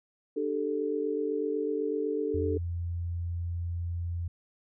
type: chord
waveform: sine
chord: D suspended fourth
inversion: none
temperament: equal with one note detuned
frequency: 298.3 / 392 / 440 Hz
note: D4 / G4 / A4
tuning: +27 / 0 / 0 cents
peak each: -33 / -34 / -30 dBFS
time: 0.36-2.58 s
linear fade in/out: 10 ms
type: tone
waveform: sine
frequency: 86 Hz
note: F2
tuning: 26 cents flat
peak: -30 dBFS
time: 2.34-4.28 s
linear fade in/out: 5 ms
effects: none